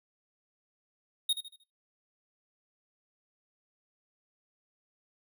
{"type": "tone with echo", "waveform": "square", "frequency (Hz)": 3729, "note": "A#7", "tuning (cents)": 0, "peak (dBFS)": -25, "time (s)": [1.29, 1.33], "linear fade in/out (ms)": 5, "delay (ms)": 77, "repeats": 4, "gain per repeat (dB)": -9, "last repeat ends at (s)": 1.638, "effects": ["noise-tail reverb RT60 0.3 s tail -22 dB re dry"]}